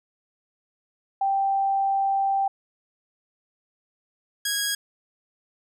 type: tone pair in turn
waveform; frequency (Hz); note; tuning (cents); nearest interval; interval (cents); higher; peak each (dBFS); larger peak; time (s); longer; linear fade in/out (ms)
sine / 10% pulse; 784 / 1648.8; G5 / G#6; 0 / -13; octave + minor second; 1287; second; -20 / -15; second; 1.21-2.48 / 4.45-4.75; first; 5
effects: none